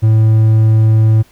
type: tone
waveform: triangle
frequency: 110 Hz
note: A2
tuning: in tune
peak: -4 dBFS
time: 0.02-1.23 s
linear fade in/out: 20 ms
effects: pink hiss -49 dBFS RMS until 1.31 s